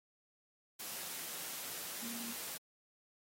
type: tone in noise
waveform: sine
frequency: 233.1 Hz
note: A#3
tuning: in tune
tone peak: -45 dBFS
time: 2.02-2.33 s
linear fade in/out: 10 ms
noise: white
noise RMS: -44 dBFS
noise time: 0.79-2.58 s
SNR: -4 dB
effects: high-pass 150 Hz 12 dB/octave + AAC 48 kbps